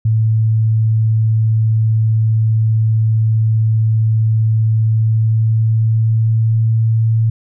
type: tone with pitch glide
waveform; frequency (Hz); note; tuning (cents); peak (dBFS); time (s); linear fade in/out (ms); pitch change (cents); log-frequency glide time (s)
sine; 110.6 to 112.4; A2 to A2; +9 to +37; -10; 0.05-7.3; 5; +28; 4.8-6.86
effects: none